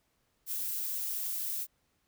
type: noise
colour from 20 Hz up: violet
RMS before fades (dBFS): -35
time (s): 0.46-1.67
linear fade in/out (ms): 50
effects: pink hiss -75 dBFS RMS until 2.07 s